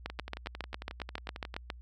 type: two click trains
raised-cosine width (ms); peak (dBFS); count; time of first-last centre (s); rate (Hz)
0.3; -24 / -19; 17 / 13; 0.1-1.541 / 0.06-1.702; 11.1 / 7.31
effects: added 60 Hz sine -47 dBFS peak until 1.81 s